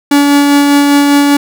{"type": "tone with tremolo", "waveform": "45% pulse", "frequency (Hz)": 285.8, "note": "D4", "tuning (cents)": -47, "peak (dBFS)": -4, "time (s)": [0.11, 1.37], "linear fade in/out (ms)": 5, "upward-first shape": "sine", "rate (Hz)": 5, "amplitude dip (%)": 25, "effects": []}